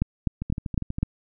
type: two click trains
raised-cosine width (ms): 5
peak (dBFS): -9 / -17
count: 5 / 8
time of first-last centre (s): 0.02-1.03 / 0.42-0.985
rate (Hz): 3.96 / 12.4
effects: none